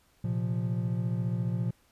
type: chord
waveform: triangle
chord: Bb suspended second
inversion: none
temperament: just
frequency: 116.54 / 131.11 / 174.81 Hz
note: Bb2 / C3 / F3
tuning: 0 / +4 / +2 cents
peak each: -28 / -33 / -30 dBFS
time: 0.24-1.71 s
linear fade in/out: 5 ms
effects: pink hiss -66 dBFS RMS until 1.91 s + resampled to 32000 Hz